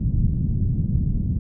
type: low-pass noise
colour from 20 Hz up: white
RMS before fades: -21 dBFS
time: 0-1.39 s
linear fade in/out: 10 ms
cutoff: 170 Hz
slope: 24 dB/octave
effects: none